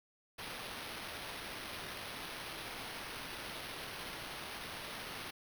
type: noise with sample-and-hold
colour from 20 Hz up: white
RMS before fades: -45 dBFS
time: 0.38-5.31 s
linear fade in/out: 10 ms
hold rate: 7350 Hz
effects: none